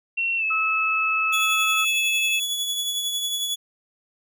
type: tone with pitch glide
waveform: sine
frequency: 2722 to 2604 Hz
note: F7 to E7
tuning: -45 to -22 cents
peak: -21 dBFS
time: 0.17-2.4 s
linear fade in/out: 10 ms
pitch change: -77 cents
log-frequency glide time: 0.37-0.44 s
type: tone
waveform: sine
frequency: 1295 Hz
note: E6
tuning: 31 cents flat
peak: -24 dBFS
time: 0.5-1.85 s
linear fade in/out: 10 ms
type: tone with tremolo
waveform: sawtooth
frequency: 3399 Hz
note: G#7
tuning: 39 cents sharp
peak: -19 dBFS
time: 1.32-3.56 s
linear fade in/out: 20 ms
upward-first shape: triangle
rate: 11 Hz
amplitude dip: 45%
effects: none